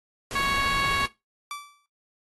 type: noise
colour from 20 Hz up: pink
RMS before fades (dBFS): -34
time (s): 0.31-1.06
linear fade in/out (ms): 0
type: harmonic tone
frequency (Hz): 554.4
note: C#5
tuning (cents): 0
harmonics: 2 / 3 / 4 / 5 / 6 / 7 / 8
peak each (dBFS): -26 / -31 / -30 / -35 / -39 / -38 / -38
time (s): 0.35-1.06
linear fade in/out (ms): 5
type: tone with exponential decay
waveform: sawtooth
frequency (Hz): 1161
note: D6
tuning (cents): -20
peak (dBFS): -26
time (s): 1.51-1.86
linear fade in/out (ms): 1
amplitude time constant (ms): 74
effects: noise-tail reverb RT60 0.2 s tail -17 dB re dry + AAC 32 kbps